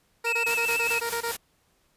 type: tone bursts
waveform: 15% pulse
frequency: 466.2 Hz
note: A#4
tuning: in tune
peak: -21 dBFS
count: 10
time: 0.24-1.319 s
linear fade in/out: 10 ms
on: 89 ms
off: 21 ms
type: tone with vibrato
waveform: triangle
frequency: 2610 Hz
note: E7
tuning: 18 cents flat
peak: -23 dBFS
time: 0.26-1 s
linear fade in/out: 10 ms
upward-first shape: triangle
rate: 8.1 Hz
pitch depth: 43 cents each way
type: noise with tremolo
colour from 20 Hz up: white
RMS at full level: -32 dBFS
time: 0.46-1.37 s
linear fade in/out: 10 ms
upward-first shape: triangle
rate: 4.9 Hz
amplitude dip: 70%
effects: pink hiss -67 dBFS RMS until 1.96 s + resampled to 32000 Hz

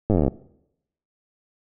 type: slowing click train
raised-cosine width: 2 ms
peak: -7 dBFS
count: 16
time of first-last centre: 0.1-0.28 s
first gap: 9 ms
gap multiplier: 1.04
effects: noise-tail reverb RT60 0.8 s tail -21 dB re dry

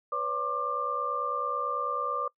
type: tone cluster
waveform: sine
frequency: 496.8 / 566 / 1080 / 1189 Hz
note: B4 / C#5 / C#6 / D6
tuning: +10 / +36 / -45 / +21 cents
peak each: -37 / -37 / -37 / -29 dBFS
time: 0.12-2.28 s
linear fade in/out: 5 ms
effects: noise-tail reverb RT60 0.1 s tail -24 dB re dry

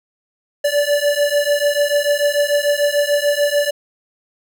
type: beating tone pair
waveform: square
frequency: 577 / 583.8 Hz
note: D5 / D5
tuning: -31 / -10 cents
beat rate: 6.8 Hz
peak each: -18 dBFS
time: 0.64-3.71 s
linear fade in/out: 10 ms
effects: none

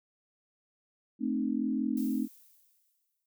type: chord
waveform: sine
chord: A diminished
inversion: none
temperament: equal with one note detuned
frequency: 220 / 261.6 / 306 Hz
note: A3 / C4 / Eb4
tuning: 0 / 0 / -29 cents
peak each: -32 / -31 / -34 dBFS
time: 1.19-2.28 s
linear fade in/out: 50 ms
type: noise with exponential decay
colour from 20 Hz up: violet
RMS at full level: -45 dBFS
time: 1.97-3.26 s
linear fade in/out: 2 ms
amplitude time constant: 280 ms
effects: none

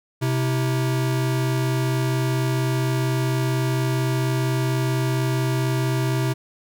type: tone pair together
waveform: square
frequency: 129.7 / 324.8 Hz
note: C3 / E4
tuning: -15 / -26 cents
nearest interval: octave + major third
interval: 1589 cents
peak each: -21 / -29 dBFS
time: 0.21-6.34 s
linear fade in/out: 20 ms
effects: none

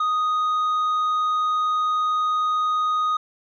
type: tone with tanh clipping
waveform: sine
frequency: 1244.5 Hz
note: D#6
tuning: in tune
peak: -20 dBFS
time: 0-3.17 s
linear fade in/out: 5 ms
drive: 4 dB
effects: none

